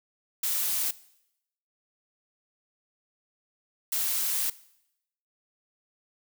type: noise bursts at uneven times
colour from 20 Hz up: blue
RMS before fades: -28 dBFS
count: 2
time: 0.43-0.91 / 3.92-4.5 s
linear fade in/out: 5 ms
effects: noise-tail reverb RT60 0.8 s tail -19 dB re dry